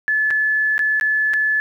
sine tone with dropouts, 1727 Hz, A6, 33 cents flat, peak -15 dBFS, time 0.08-1.6 s, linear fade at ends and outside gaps 0 ms, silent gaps 0.305-0.309 / 0.78-0.792 / 0.998-1.011 / 1.335-1.339 s, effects 9-bit

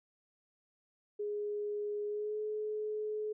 sine tone with pitch glide, 415.3 to 426.5 Hz, G#4 to G#4, 0 to +46 cents, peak -34 dBFS, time 1.19-3.33 s, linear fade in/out 10 ms, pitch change +46 cents, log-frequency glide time 2.07-2.39 s, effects none

